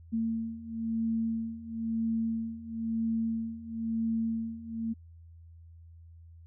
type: beating tone pair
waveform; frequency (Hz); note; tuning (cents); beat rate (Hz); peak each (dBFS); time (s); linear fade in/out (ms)
sine; 225.5 / 226.5; A3 / A#3; +43 / -50; 1; -34 / -31; 0.12-4.94; 20
effects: added 83 Hz sine -49 dBFS peak until 6.46 s